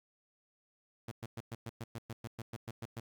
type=tone bursts; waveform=sawtooth; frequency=115.1 Hz; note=A#2; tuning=22 cents flat; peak=-36 dBFS; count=14; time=1.08-3 s; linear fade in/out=5 ms; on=35 ms; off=110 ms; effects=11-bit